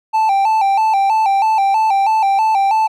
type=tone with vibrato; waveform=triangle; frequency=830.6 Hz; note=G#5; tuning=in tune; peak=-9 dBFS; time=0.13-2.88 s; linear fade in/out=20 ms; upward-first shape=square; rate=3.1 Hz; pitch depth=96 cents each way; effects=none